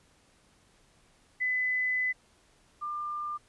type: tone pair in turn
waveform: sine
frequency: 2008 / 1196.8 Hz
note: B6 / D6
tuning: +28 / +32 cents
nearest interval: major sixth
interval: 896 cents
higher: first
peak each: -26 / -32 dBFS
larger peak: first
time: 1.4-2.13 / 2.81-3.38 s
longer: first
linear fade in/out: 20 ms
effects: pink hiss -64 dBFS RMS until 3.48 s + resampled to 24000 Hz